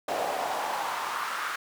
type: noise with high-pass filter sweep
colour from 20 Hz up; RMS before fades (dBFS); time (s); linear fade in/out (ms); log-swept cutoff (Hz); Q
brown; -31; 0.08-1.56; 5; 600 to 1400; 3.2
effects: none